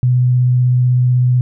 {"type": "tone with vibrato", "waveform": "sine", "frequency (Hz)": 125, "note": "B2", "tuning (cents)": 21, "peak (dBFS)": -9, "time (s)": [0.03, 1.41], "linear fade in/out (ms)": 0, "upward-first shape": "sine", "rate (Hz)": 16, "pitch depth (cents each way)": 10, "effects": []}